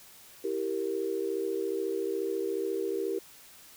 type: chord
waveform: sine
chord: E diminished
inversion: none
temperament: equal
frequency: 329.6 / 392 / 466.2 Hz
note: E4 / G4 / Bb4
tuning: 0 / 0 / 0 cents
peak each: -36 / -31 / -34 dBFS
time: 0.44-3.19 s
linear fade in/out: 5 ms
effects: white hiss -53 dBFS RMS until 3.76 s